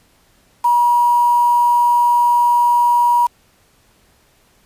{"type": "tone with quantisation", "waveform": "sine", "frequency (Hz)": 960, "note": "B5", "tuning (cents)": -49, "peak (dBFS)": -10, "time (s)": [0.64, 3.27], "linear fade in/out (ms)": 10, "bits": 5, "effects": ["pink hiss -55 dBFS RMS until 4.65 s", "resampled to 32000 Hz"]}